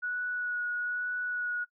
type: tone with vibrato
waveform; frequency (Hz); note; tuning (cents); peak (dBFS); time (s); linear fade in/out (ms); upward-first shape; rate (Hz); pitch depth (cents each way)
sine; 1465; F#6; -18; -30; 0.02-1.65; 20; sine; 1.1; 13
effects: noise-tail reverb RT60 0.1 s tail -19 dB re dry